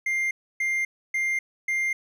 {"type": "tone bursts", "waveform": "triangle", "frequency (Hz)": 2100, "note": "C7", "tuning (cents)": 6, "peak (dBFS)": -21, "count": 4, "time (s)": [0.06, 1.93], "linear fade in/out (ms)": 5, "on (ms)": 250, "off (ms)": 290, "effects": []}